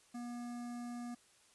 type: tone with notch filter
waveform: square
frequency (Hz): 240.5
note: B3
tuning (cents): -46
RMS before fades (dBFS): -44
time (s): 0.14-1.15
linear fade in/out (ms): 10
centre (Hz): 3100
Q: 0.68
effects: white hiss -67 dBFS RMS until 1.54 s + resampled to 24000 Hz